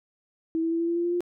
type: tone with pitch steps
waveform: sine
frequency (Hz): 325.3 / 328.9 / 332.5 / 336.2 / 339.9 / 343.6 / 347.4 / 351.3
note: E4 / E4 / E4 / E4 / F4 / F4 / F4 / F4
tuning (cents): -23 / -4 / +15 / +34 / -47 / -28 / -9 / +10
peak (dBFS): -23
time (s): 0.55-1.206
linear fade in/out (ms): 0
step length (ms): 82
effects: none